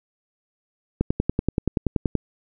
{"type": "click train", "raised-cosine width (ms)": 3, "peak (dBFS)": -7, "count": 13, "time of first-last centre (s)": [1.01, 2.153], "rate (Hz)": 10.5, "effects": []}